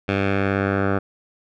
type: tone with low-pass filter sweep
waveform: 10% pulse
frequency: 98.3 Hz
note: G2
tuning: 5 cents sharp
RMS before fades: -21 dBFS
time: 0.08-0.99 s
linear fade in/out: 10 ms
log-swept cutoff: 2700 to 1300 Hz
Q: 1.9
effects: none